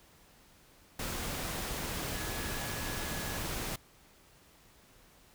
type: tone in noise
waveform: sine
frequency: 1687 Hz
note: G#6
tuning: 27 cents sharp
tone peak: -46 dBFS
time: 2.15-3.38 s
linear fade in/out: 5 ms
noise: pink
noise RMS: -37 dBFS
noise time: 0.99-3.76 s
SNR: -12 dB
effects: pink hiss -61 dBFS RMS until 5.34 s